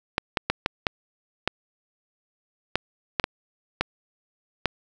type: clicks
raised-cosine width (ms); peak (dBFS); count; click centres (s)
0.3; -5; 11; 0.181 / 0.372 / 0.5 / 0.661 / 0.868 / 1.476 / 2.756 / 3.198 / 3.241 / 3.81 / 4.657
effects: none